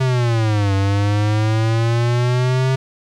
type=exponential two-way sweep; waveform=square; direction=down then up; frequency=132.7 to 97.2 to 132.7 Hz; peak=-15 dBFS; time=0-2.76 s; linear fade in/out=10 ms; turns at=0.74 s; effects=low-pass 6000 Hz 12 dB/octave + 9-bit